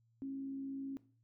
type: tone with frequency modulation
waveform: sine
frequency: 271.5 Hz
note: C#4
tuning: 36 cents flat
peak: -39 dBFS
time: 0.22-0.97 s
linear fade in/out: 0 ms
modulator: 58.9 Hz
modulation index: 0.2
effects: noise-tail reverb RT60 0.4 s tail -17 dB re dry + added 115 Hz sine -70 dBFS peak until 1.23 s